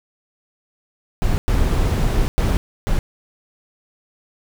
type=noise bursts at uneven times; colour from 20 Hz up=brown; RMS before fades=-17 dBFS; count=4; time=1.22-1.38 / 1.48-2.28 / 2.38-2.57 / 2.87-2.99 s; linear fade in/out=0 ms; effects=none